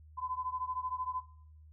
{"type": "beating tone pair", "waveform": "sine", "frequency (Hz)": [1010, 1023], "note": ["B5", "C6"], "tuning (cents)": [39, -39], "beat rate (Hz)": 13, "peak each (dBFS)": [-37, -38], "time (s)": [0.17, 1.22], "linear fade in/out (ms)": 20, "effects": ["noise-tail reverb RT60 0.7 s tail -20 dB re dry", "added 77 Hz sine -53 dBFS peak until 1.72 s"]}